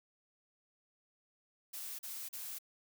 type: noise bursts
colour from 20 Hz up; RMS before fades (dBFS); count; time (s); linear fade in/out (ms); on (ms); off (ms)
blue; -44; 3; 1.73-2.588; 10; 260; 39
effects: none